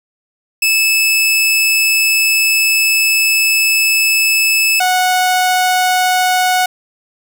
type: tone pair in turn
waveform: sawtooth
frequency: 2612 / 735.7 Hz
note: E7 / F#5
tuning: -17 / -10 cents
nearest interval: octave + minor seventh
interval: 2193 cents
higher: first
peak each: -7 dBFS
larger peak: neither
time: 0.62-4.8 / 4.8-6.66 s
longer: first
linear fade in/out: 5 ms
effects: none

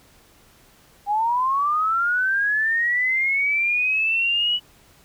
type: linear sweep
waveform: sine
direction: up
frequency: 800 to 2960 Hz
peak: -18 dBFS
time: 1.06-4.6 s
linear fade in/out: 50 ms
effects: pink hiss -54 dBFS RMS until 5.04 s

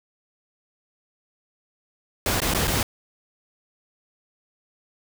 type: noise with dropouts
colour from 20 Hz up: pink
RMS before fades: -23 dBFS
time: 2.26-2.83 s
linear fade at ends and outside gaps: 2 ms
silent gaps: 2.403-2.418 / 2.538-2.547 / 2.673-2.677 s
effects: none

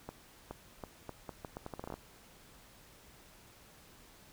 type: accelerating click train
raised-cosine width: 1 ms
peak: -27 dBFS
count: 15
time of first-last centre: 0.09-1.94 s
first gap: 420 ms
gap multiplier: 0.78
effects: pink hiss -59 dBFS RMS until 4.32 s

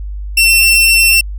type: tone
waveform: sawtooth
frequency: 2702 Hz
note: E7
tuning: 42 cents sharp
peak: -3 dBFS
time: 0.37-1.21 s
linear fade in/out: 5 ms
effects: added 50 Hz sine -20 dBFS peak until 1.38 s

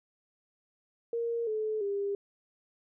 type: tone with pitch steps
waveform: sine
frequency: 466.2 / 432.5 / 401.2 Hz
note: A#4 / A4 / G4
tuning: 0 / -30 / +40 cents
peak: -29 dBFS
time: 1.13-2.15 s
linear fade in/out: 2 ms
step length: 340 ms
effects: none

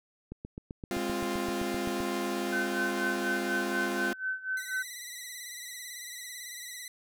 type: click train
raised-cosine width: 3 ms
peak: -26 dBFS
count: 14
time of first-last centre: 0.32-2.004 s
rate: 7.72 Hz
type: chord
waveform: sawtooth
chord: F minor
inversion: first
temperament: equal with one note detuned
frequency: 204.6 / 261.6 / 349.2 Hz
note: Ab3 / C4 / F4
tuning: -26 / 0 / 0 cents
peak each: -32 / -32 / -29 dBFS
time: 0.91-4.13 s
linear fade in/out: 0 ms
type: tone with tremolo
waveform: sine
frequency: 1525 Hz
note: G6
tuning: 48 cents flat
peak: -28 dBFS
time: 2.52-4.83 s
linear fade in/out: 10 ms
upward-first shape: sine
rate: 4.1 Hz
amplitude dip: 85%
type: tone with vibrato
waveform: 10% pulse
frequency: 1975.5 Hz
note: B6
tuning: in tune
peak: -31 dBFS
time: 4.57-6.88 s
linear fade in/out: 2 ms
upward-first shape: sine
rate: 18 Hz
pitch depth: 57 cents each way
effects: none

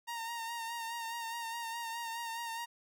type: tone with vibrato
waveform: sawtooth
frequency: 925 Hz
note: A#5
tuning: 14 cents flat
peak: -34 dBFS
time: 0.07-2.66 s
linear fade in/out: 20 ms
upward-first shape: sine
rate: 4.8 Hz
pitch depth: 34 cents each way
effects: none

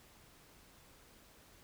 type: silence
effects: pink hiss -62 dBFS RMS until 1.63 s

